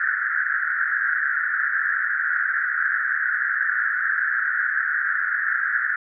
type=band-pass noise; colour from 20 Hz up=white; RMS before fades=-23 dBFS; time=0-5.96 s; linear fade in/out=2 ms; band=1400 to 1800 Hz; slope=96 dB/octave; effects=none